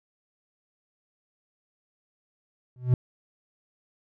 triangle tone with exponential growth, 125.2 Hz, B2, 24 cents sharp, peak -11 dBFS, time 2.76-2.94 s, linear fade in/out 2 ms, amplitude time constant 39 ms, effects none

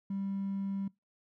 triangle tone with hard clipping, 196 Hz, G3, in tune, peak -33 dBFS, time 0.1-0.88 s, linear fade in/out 5 ms, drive 4 dB, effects noise-tail reverb RT60 0.2 s tail -23 dB re dry

